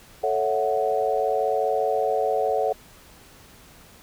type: chord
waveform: sine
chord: F# minor seventh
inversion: first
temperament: equal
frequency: 440 / 554.4 / 659.3 / 740 Hz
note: A4 / C#5 / E5 / F#5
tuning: 0 / 0 / 0 / 0 cents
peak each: -25 / -26 / -28 / -25 dBFS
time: 0.23-2.73 s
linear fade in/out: 10 ms
effects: pink hiss -50 dBFS RMS until 4.02 s